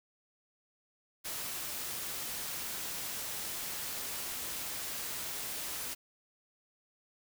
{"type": "noise", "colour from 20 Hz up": "white", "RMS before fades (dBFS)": -39, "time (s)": [1.24, 5.95], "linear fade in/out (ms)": 20, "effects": []}